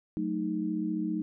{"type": "chord", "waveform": "sine", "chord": "D# diminished", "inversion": "first", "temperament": "equal", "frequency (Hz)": [185, 220, 311.1], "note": ["F#3", "A3", "D#4"], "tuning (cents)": [0, 0, 0], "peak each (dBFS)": [-34, -34, -31], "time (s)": [0.17, 1.22], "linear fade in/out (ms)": 0, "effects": []}